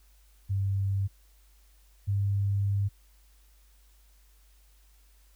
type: tone pair in turn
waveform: sine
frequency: 98 / 99.94 Hz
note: G2 / G2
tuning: 0 / +34 cents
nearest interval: unison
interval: 34 cents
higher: second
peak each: -25 / -24 dBFS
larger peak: second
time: 0.49-1.08 / 2.07-2.89 s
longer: second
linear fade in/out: 20 ms
effects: added 50 Hz sine -57 dBFS peak until 5.35 s + white hiss -66 dBFS RMS until 5.35 s